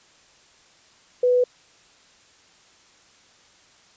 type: tone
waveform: sine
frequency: 495.6 Hz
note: B4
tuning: 6 cents sharp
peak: -15 dBFS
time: 1.23-1.44 s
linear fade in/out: 5 ms
effects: white hiss -55 dBFS RMS until 3.96 s + resampled to 16000 Hz